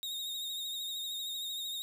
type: tone with vibrato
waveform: 40% pulse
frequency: 3729 Hz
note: A#7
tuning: in tune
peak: -35 dBFS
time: 0.03-1.82 s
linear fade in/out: 0 ms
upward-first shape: sine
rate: 13 Hz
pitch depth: 42 cents each way
effects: 12-bit